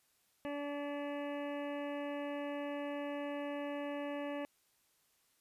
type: harmonic tone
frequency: 287.8 Hz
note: D4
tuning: 35 cents flat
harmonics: 1 / 2 / 3 / 4 / 6 / 7 / 8 / 9 / 10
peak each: -41 / -41 / -49 / -52 / -52 / -56 / -59 / -56 / -58 dBFS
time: 0.45-4.45 s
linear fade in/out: 0 ms
effects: white hiss -74 dBFS RMS until 5.4 s + resampled to 32000 Hz